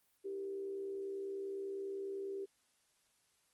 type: tone with frequency modulation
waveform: sine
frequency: 392 Hz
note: G4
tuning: in tune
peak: -39 dBFS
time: 0.24-2.46 s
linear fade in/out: 20 ms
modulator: 70 Hz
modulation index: 0.4
effects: white hiss -75 dBFS RMS until 3.53 s + Opus 32 kbps